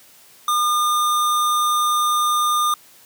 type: tone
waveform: square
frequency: 1210 Hz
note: D#6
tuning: 49 cents flat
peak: -17 dBFS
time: 0.48-2.74 s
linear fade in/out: 2 ms
effects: white hiss -49 dBFS RMS until 3.05 s + high-pass 80 Hz 12 dB/octave